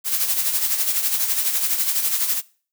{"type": "noise with tremolo", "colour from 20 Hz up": "blue", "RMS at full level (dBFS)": -19, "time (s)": [0.04, 2.42], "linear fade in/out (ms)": 50, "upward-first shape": "sine", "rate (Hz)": 12, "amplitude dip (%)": 55, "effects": ["noise-tail reverb RT60 0.4 s tail -21 dB re dry"]}